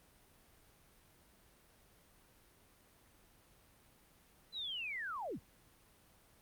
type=linear sweep; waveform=sine; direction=down; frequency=4063 to 40 Hz; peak=-39 dBFS; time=4.52-5.4 s; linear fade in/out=50 ms; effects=pink hiss -66 dBFS RMS until 6.41 s + Opus 32 kbps